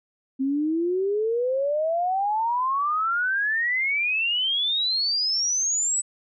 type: exponential sweep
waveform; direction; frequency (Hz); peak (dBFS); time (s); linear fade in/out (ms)
sine; up; 261.6 to 8030; -21; 0.39-6.02; 20
effects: none